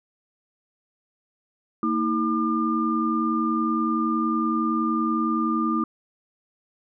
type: tone cluster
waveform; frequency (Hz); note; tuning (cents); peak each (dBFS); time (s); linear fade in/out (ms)
sine; 229 / 319.7 / 1203; A#3 / D#4 / D6; -31 / +47 / +41; -25; 1.83-5.84; 2
effects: none